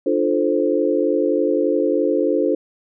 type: chord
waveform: sine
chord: D minor seventh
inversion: none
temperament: equal with one note detuned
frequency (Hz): 297.6 / 349.2 / 440 / 523.3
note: D4 / F4 / A4 / C5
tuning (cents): +23 / 0 / 0 / 0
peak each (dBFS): -21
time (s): 0.06-2.55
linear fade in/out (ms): 5
effects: none